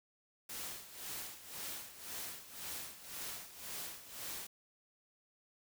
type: noise with tremolo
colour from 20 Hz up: white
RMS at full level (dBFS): -43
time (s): 0.49-4.47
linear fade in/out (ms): 5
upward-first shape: sine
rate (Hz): 1.9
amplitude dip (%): 75
effects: none